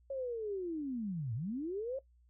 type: linear two-way sweep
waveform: sine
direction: down then up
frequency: 554 to 104.9 to 554 Hz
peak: -35 dBFS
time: 0.1-1.99 s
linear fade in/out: 5 ms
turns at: 1.34 s
effects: noise-tail reverb RT60 0.1 s tail -18 dB re dry + added 60 Hz sine -63 dBFS peak until 2.29 s